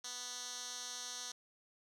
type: tone with band-pass filter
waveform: 10% pulse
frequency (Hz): 246.9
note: B3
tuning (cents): 0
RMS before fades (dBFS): -45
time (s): 0.04-1.32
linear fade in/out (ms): 5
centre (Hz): 5400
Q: 2.9
effects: none